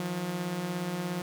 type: beating tone pair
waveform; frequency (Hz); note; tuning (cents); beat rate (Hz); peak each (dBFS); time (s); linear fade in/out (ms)
sawtooth; 161.4 / 178.4; E3 / F3; -36 / +37; 17; -34 / -28; 0-1.22; 2
effects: none